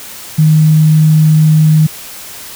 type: tone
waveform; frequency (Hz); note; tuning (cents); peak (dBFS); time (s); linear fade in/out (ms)
sine; 155.56; D#3; 0; -4; 0.38-1.87; 10
effects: white hiss -29 dBFS RMS until 2.55 s